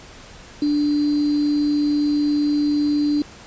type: tone with sample-and-hold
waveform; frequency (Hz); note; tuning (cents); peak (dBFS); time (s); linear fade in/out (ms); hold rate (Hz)
sine; 293.9; D4; +1; -16; 0.62-3.22; 2; 4410
effects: pink hiss -42 dBFS RMS until 3.46 s + resampled to 16000 Hz